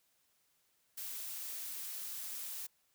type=noise; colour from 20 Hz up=blue; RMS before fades=-43 dBFS; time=0.97-2.67 s; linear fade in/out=10 ms; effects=white hiss -75 dBFS RMS until 2.94 s